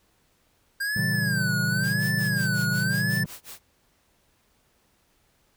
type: tone with vibrato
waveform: square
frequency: 1595 Hz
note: G6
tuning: 30 cents sharp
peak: -26 dBFS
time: 0.8-3.24 s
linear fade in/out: 10 ms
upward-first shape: sine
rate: 0.94 Hz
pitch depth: 170 cents each way
type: chord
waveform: triangle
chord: A# diminished seventh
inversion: none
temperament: equal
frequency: 116.54 / 138.59 / 164.81 / 196 Hz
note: A#2 / C#3 / E3 / G3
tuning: 0 / 0 / 0 / 0 cents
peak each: -28 dBFS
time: 0.96-3.26 s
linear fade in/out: 5 ms
type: noise with tremolo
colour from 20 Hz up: white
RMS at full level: -40 dBFS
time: 1.83-3.6 s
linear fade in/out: 5 ms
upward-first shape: sine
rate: 5.5 Hz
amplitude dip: 100%
effects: pink hiss -66 dBFS RMS until 5.56 s